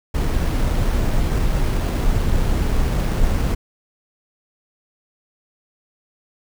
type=noise with sample-and-hold; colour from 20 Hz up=brown; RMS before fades=-18 dBFS; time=0.14-3.55 s; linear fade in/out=10 ms; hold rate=7350 Hz; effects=none